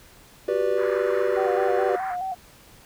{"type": "chord", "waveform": "triangle", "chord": "G major seventh", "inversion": "third", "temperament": "just", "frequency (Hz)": [367.5, 392, 490, 588], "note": ["F#4", "G4", "B4", "D5"], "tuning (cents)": [-12, 0, -14, 2], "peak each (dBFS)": [-27, -23, -23, -25], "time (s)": [0.48, 1.96], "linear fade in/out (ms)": 5}
{"type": "band-pass noise", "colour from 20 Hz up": "pink", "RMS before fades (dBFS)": -36, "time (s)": [0.76, 2.17], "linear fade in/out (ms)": 50, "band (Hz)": [1000, 1900], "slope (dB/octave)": 48}
{"type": "tone with vibrato", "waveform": "sine", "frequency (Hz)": 740, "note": "F#5", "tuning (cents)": 0, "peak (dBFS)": -26, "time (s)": [1.36, 2.35], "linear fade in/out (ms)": 20, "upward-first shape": "square", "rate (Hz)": 4.7, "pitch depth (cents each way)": 50}
{"effects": ["pink hiss -51 dBFS RMS until 2.85 s"]}